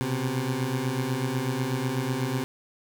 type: beating tone pair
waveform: 20% pulse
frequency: 124.7 / 132.8 Hz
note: B2 / C3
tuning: +17 / +26 cents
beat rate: 8.1 Hz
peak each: -25 / -23 dBFS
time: 0.01-2.44 s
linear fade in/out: 0 ms
effects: none